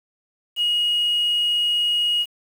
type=tone; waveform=sine; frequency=2886 Hz; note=F#7; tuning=44 cents flat; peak=-16 dBFS; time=0.56-2.26 s; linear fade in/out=50 ms; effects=tanh soft clip ceiling -15 dBFS + 7-bit